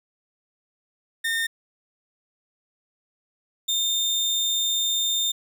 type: tone pair in turn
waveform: 30% pulse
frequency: 1823 / 3625 Hz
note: A#6 / A#7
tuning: -39 / -49 cents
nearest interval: octave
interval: 1190 cents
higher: second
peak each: -20 / -19 dBFS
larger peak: second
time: 1.24-1.47 / 3.68-5.32 s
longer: second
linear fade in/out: 10 ms
effects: none